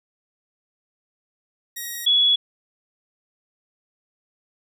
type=tone pair in turn; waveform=5% pulse / sine; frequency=1891 / 3381 Hz; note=A#6 / G#7; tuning=+24 / +30 cents; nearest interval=minor seventh; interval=1006 cents; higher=second; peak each=-19 / -14 dBFS; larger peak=second; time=1.76-2.06 / 2.06-2.36 s; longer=neither; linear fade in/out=10 ms; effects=none